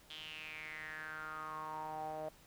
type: tone with band-pass filter sweep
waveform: sawtooth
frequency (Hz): 155.56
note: D#3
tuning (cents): 0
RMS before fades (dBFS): -45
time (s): 0.1-2.29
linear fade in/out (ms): 5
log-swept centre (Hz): 3300 to 640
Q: 7
effects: pink hiss -63 dBFS RMS until 2.46 s